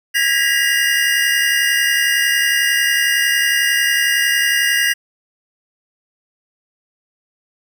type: tone cluster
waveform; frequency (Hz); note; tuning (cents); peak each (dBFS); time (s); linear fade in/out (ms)
square; 1642 / 1897 / 1968 / 2813; G#6 / A#6 / B6 / F7; -20 / +30 / -7 / +12; -20; 0.14-4.94; 20
effects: none

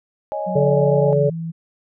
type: chord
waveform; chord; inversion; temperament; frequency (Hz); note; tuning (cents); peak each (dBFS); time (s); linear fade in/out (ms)
sine; C# suspended second; none; equal; 554.4 / 622.3 / 830.6; C#5 / D#5 / G#5; 0 / 0 / 0; -28 / -25 / -27; 0.32-1.13; 0
type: tone with pitch glide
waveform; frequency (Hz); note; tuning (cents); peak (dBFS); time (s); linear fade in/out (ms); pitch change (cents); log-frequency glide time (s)
sine; 183.8 to 164.7; F#3 to E3; -11 to -1; -24; 0.46-1.52; 20; -190; 0.56-1.34
type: harmonic tone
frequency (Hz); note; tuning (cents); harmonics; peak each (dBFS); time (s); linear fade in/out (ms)
143.5; D3; -40; 1 / 3 / 4; -18 / -18 / -18; 0.55-1.3; 10
effects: none

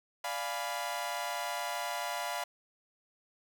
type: chord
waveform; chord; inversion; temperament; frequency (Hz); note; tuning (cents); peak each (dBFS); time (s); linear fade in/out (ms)
sawtooth; D diminished seventh; none; equal; 587.3 / 698.5 / 830.6 / 987.8; D5 / F5 / Ab5 / Cb6; 0 / 0 / 0 / 0; -38 / -34 / -38 / -35; 0.24-2.44; 5
effects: none

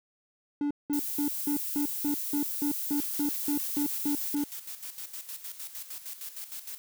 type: tone bursts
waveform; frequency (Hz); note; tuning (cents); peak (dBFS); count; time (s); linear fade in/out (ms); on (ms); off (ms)
triangle; 290; D4; -22; -24; 14; 0.61-4.438; 2; 97; 190
type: noise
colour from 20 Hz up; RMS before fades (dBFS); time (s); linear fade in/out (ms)
violet; -34; 0.93-4.35; 2
type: noise with tremolo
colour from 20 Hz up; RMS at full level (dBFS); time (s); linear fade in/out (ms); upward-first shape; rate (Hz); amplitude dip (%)
blue; -39; 2.98-6.78; 0; square; 6.5; 65
effects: none

